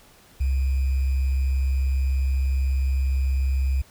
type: tone with sample-and-hold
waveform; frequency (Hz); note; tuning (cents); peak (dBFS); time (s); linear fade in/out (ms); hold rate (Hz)
sine; 66.6; C2; +31; -19; 0.4-3.82; 10; 2450
effects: pink hiss -53 dBFS RMS until 3.9 s